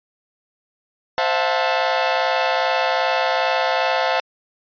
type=chord; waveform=sawtooth; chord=F# half-diminished seventh; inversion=second; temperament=equal with one note detuned; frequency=523.3 / 659.3 / 721.8 / 880 Hz; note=C5 / E5 / F#5 / A5; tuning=0 / 0 / -43 / 0 cents; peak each=-19 dBFS; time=1.18-4.2 s; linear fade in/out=0 ms; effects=resampled to 11025 Hz